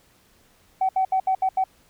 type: tone bursts at uneven times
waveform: sine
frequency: 759 Hz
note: F#5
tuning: 44 cents sharp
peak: -17 dBFS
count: 6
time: 0.81-0.89 / 0.96-1.05 / 1.12-1.2 / 1.27-1.35 / 1.42-1.49 / 1.57-1.64 s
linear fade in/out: 5 ms
effects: tanh soft clip ceiling -13 dBFS + pink hiss -59 dBFS RMS until 1.89 s